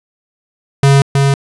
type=tone with echo; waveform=square; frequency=138.59 Hz; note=C#3; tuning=in tune; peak=-6 dBFS; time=0.83-1.02 s; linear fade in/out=2 ms; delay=320 ms; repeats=1; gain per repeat=-3 dB; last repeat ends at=1.34 s; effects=resampled to 24000 Hz